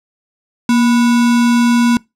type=tone with sample-and-hold; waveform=sine; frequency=236.5 Hz; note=A#3; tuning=25 cents sharp; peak=-8 dBFS; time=0.69-1.97 s; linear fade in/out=2 ms; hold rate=1225 Hz; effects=noise-tail reverb RT60 0.2 s tail -23 dB re dry + low-pass 9000 Hz 12 dB/octave